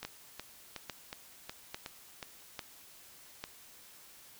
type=two click trains; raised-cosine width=0.2 ms; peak=-21 / -23 dBFS; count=5 / 7; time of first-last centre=0.05-3.44 / 0.03-2.228 s; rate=1.18 / 2.73 Hz; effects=white hiss -56 dBFS RMS until 4.39 s